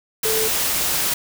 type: tone in noise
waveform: sine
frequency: 440 Hz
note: A4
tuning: in tune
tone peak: -22 dBFS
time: 0.25-0.48 s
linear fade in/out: 5 ms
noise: white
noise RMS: -21 dBFS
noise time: 0.23-1.14 s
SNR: -4 dB
effects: none